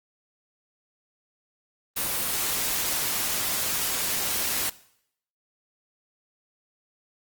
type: noise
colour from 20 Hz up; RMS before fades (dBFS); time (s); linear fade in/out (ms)
white; -27; 1.96-4.7; 10
effects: noise-tail reverb RT60 0.7 s tail -19 dB re dry + Opus 24 kbps